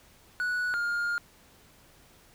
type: tone pair in turn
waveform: triangle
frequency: 1472 / 1413.5 Hz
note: F#6 / F6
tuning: -9 / +20 cents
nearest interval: minor second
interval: 71 cents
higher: first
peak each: -25 dBFS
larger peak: neither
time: 0.4-0.74 / 0.74-1.18 s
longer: second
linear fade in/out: 0 ms
effects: pink hiss -58 dBFS RMS until 2.34 s